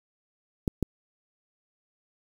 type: clicks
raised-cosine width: 3 ms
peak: -12 dBFS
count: 2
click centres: 0.678 / 0.827 s
effects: 7-bit